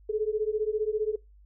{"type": "beating tone pair", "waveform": "sine", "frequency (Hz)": [421.7, 436.7], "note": ["G#4", "A4"], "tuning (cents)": [26, -13], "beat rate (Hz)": 15, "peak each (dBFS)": -28, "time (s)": [0.09, 1.16], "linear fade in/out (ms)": 10, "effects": ["noise-tail reverb RT60 0.2 s tail -21 dB re dry", "added 50 Hz sine -52 dBFS peak until 1.45 s"]}